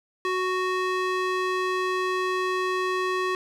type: tone with band-pass filter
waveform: square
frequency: 370 Hz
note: F#4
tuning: in tune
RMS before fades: -26 dBFS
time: 0.25-3.35 s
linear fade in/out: 0 ms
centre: 1400 Hz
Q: 0.74
effects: none